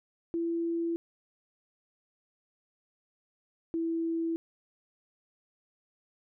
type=tone pair in turn; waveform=sine; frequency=335.6 / 330 Hz; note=E4 / E4; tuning=+31 / +2 cents; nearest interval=unison; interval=29 cents; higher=first; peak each=-28 dBFS; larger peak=neither; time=0.34-0.96 / 3.74-4.36 s; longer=neither; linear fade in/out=0 ms; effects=none